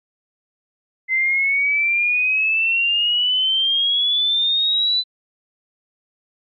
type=exponential sweep; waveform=sine; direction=up; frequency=2056 to 4010 Hz; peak=-15 dBFS; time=1.08-5.04 s; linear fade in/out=50 ms; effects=MP3 32 kbps